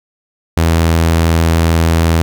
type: tone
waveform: sawtooth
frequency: 82.41 Hz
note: E2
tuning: in tune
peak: -5 dBFS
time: 0.57-2.22 s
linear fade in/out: 0 ms
effects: none